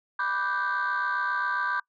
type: chord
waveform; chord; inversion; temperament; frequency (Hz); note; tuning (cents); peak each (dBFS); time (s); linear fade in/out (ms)
sine; G major seventh; first; equal with one note detuned; 987.8 / 1174.7 / 1500.6 / 1568; B5 / D6 / F#6 / G6; 0 / 0 / +24 / 0; -31 / -29 / -33 / -27; 0.19-1.8; 5
effects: noise-tail reverb RT60 0.1 s tail -23 dB re dry + tanh soft clip ceiling -20 dBFS